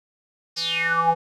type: tone with band-pass filter sweep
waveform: square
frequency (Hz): 166.7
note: E3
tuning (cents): +20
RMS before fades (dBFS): -22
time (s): 0.56-1.15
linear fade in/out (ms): 20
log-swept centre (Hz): 5200 to 670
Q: 9.9
effects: none